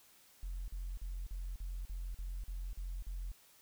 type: tone bursts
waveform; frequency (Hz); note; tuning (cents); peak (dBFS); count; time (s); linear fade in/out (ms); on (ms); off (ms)
sine; 44.07; F1; +16; -37; 10; 0.43-3.317; 0; 250; 43
effects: tanh soft clip ceiling -35 dBFS + white hiss -64 dBFS RMS until 3.61 s